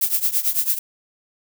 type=noise with tremolo; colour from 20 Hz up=violet; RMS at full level=-17 dBFS; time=0.01-0.79 s; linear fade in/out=5 ms; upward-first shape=triangle; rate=9 Hz; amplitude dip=90%; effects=none